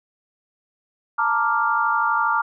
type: chord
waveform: sine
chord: Bb major seventh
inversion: third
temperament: equal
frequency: 880 / 932.3 / 1174.7 / 1396.9 Hz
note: A5 / Bb5 / D6 / F6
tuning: 0 / 0 / 0 / 0 cents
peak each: -25 / -24 / -22 / -22 dBFS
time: 1.18-2.42 s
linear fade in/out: 10 ms
effects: none